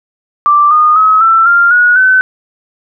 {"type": "tone with pitch steps", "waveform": "sine", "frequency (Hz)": [1174.7, 1226, 1279.5, 1335.4, 1393.7, 1454.6, 1518.1], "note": ["D6", "D#6", "D#6", "E6", "F6", "F#6", "F#6"], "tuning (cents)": [0, -26, 48, 22, -4, -30, 44], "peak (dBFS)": -4, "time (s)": [0.46, 2.21], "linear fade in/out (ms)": 0, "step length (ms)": 250, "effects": []}